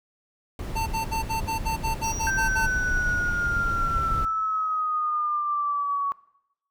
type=noise; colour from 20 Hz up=brown; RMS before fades=-30 dBFS; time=0.59-4.25 s; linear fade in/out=2 ms
type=tone bursts; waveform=square; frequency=896 Hz; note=A5; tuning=31 cents sharp; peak=-26 dBFS; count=11; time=0.75-2.67 s; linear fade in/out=20 ms; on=120 ms; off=60 ms
type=tone with exponential decay; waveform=triangle; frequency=5760 Hz; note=F#8; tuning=47 cents flat; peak=-29 dBFS; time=2.04-4.8 s; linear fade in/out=0 ms; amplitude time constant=600 ms
type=exponential sweep; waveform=sine; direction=down; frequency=1568 to 1119 Hz; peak=-23 dBFS; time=2.27-6.12 s; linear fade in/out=0 ms
effects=noise-tail reverb RT60 0.8 s tail -20 dB re dry